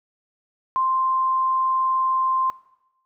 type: tone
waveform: sine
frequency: 1046.5 Hz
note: C6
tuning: in tune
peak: -18 dBFS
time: 0.76-2.5 s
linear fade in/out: 0 ms
effects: noise-tail reverb RT60 0.9 s tail -20 dB re dry